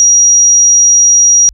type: tone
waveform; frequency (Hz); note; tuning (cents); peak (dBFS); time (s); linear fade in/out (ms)
sine; 5740; F8; +47; -3; 0-1.49; 0
effects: added 50 Hz sine -35 dBFS peak until 1.53 s